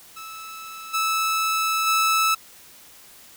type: tone with level steps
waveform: sawtooth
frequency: 1309 Hz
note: E6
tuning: 13 cents flat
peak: -32 / -17 / -14 dBFS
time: 0.16-2.35 s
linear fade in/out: 10 ms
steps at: 0.93 / 1.86 s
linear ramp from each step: 20 ms
effects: white hiss -48 dBFS RMS until 3.36 s